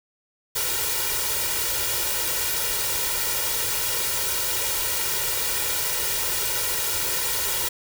white noise with comb filter, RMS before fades -25 dBFS, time 0.55-7.69 s, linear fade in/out 10 ms, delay 2.1 ms, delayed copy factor +0.9, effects none

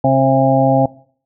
harmonic tone with a mistuned harmonic, 133.5 Hz, C3, 35 cents sharp, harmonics 1 / 2 / 4 / 5 / 6, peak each -16 / -16 / -16 / -16 / -16 dBFS, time 0.04-0.86 s, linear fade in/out 5 ms, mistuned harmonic 6, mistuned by +24 cents, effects noise-tail reverb RT60 0.5 s tail -20 dB re dry

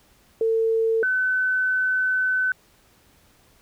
sine tone pair in turn, 450 / 1513.6 Hz, A4 / F#6, +39 / +39 cents, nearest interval octave + major sixth, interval 2100 cents, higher second, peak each -18 / -19 dBFS, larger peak first, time 0.41-1.03 / 1.03-2.52 s, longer second, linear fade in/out 2 ms, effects pink hiss -58 dBFS RMS until 3.61 s

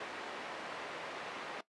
pink band-pass noise, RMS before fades -44 dBFS, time 0-1.61 s, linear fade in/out 5 ms, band 430 to 2600 Hz, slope 12 dB/octave, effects noise-tail reverb RT60 0.1 s tail -17 dB re dry + resampled to 24000 Hz

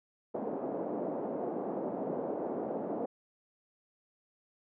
white band-pass noise, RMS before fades -36 dBFS, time 0.34-3.06 s, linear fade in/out 10 ms, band 200 to 650 Hz, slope 24 dB/octave, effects none

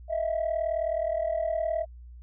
sine tone pair together, 630.8 / 670 Hz, D#5 / E5, +24 / +28 cents, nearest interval minor second, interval 104 cents, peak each -27 dBFS, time 0.08-1.86 s, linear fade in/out 50 ms, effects tanh soft clip ceiling -21 dBFS + added 60 Hz sine -43 dBFS peak until 2.22 s

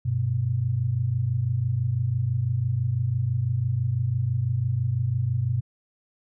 sine tone pair together, 98 / 124.01 Hz, G2 / B2, 0 / +8 cents, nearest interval major third, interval 408 cents, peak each -27 / -23 dBFS, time 0.05-5.61 s, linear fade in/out 10 ms, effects none

